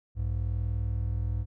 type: tone pair together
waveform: triangle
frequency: 61.18 / 102 Hz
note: B1 / G#2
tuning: -16 / -31 cents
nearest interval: major sixth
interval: 885 cents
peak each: -28 dBFS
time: 0.15-1.46 s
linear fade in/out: 50 ms
effects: none